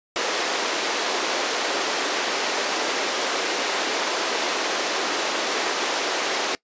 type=band-pass noise; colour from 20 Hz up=pink; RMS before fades=-25 dBFS; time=0.16-6.55 s; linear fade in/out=0 ms; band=340 to 6700 Hz; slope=24 dB/octave; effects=noise-tail reverb RT60 0.1 s tail -23 dB re dry + resampled to 16000 Hz